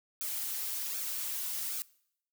blue noise with flanger, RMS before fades -36 dBFS, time 0.21-1.82 s, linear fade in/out 0 ms, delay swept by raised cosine 0.99 to 5.99 ms, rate 1.3 Hz, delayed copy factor -0.65, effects noise-tail reverb RT60 0.7 s tail -22 dB re dry

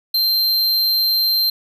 square tone, 4146 Hz, C8, 17 cents flat, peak -15 dBFS, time 0.14-1.5 s, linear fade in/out 5 ms, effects none

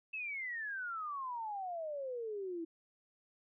sine exponential sweep, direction down, 2656 to 322.5 Hz, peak -38 dBFS, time 0.13-2.65 s, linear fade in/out 10 ms, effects none

